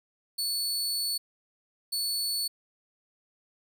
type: tone bursts at uneven times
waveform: sawtooth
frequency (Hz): 4440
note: C#8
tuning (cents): +2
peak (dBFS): -25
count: 2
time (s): 0.38-1.18 / 1.92-2.48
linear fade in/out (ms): 10
effects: none